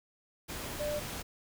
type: tone in noise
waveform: sine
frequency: 594 Hz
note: D5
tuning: 20 cents sharp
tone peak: -32 dBFS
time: 0.79-1 s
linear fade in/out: 20 ms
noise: pink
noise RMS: -40 dBFS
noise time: 0.48-1.23 s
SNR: +5 dB
effects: none